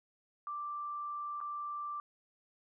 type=tone with dropouts; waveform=sine; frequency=1176 Hz; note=D6; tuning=2 cents sharp; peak=-37 dBFS; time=0.47-2 s; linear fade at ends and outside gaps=1 ms; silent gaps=1.404-1.412 s; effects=none